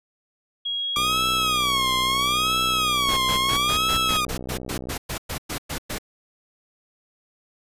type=tone; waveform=sine; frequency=3299 Hz; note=G#7; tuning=12 cents flat; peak=-24 dBFS; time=0.65-4.21 s; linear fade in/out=10 ms
type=tone with vibrato; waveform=sawtooth; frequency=1174.7 Hz; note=D6; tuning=in tune; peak=-18 dBFS; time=0.96-4.25 s; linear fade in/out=2 ms; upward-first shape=sine; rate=0.75 Hz; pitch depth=200 cents each way
type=click train; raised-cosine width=2 ms; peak=-21 dBFS; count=248; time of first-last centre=0.97-4.903 s; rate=62.8 Hz
type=noise bursts; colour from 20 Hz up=pink; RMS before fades=-29 dBFS; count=15; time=3.08-5.985 s; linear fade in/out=10 ms; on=91 ms; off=110 ms
effects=resampled to 32000 Hz